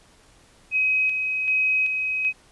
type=tone with tremolo; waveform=sine; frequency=2533 Hz; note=D#7; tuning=30 cents sharp; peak=-18 dBFS; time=0.71-2.33 s; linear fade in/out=50 ms; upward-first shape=square; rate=1.3 Hz; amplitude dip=40%; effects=pink hiss -55 dBFS RMS until 2.51 s + resampled to 24000 Hz